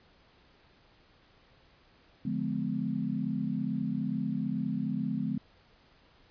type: chord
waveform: sine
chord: D diminished seventh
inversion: none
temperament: just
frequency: 146.83 / 176.2 / 211.4 / 253.7 Hz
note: D3 / F3 / Ab3 / Cb4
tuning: 0 / +16 / +31 / +47 cents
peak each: -37 / -36 / -33 / -34 dBFS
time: 2.25-5.38 s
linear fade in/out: 5 ms
effects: pink hiss -62 dBFS RMS until 6.3 s + resampled to 11025 Hz